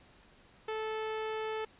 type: tone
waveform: sawtooth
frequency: 437 Hz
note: A4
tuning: 12 cents flat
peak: -30 dBFS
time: 0.68-1.65 s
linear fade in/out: 5 ms
effects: pink hiss -61 dBFS RMS until 1.79 s + resampled to 8000 Hz